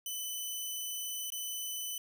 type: tone with dropouts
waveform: 10% pulse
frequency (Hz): 3007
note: F#7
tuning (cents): +27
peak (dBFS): -28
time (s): 0.06-1.98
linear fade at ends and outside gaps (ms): 2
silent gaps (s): 1.303-1.321
effects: none